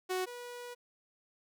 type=tone pair in turn; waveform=sawtooth; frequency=370 / 486.6 Hz; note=F#4 / B4; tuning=0 / -26 cents; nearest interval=perfect fourth; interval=474 cents; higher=second; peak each=-28 / -39 dBFS; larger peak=first; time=0.09-0.26 / 0.26-0.75 s; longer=second; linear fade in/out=20 ms; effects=none